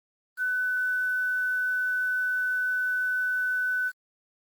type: tone with quantisation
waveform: sine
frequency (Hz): 1501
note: F#6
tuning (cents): +24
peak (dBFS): -24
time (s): 0.37-3.92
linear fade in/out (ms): 50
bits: 8
effects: Opus 24 kbps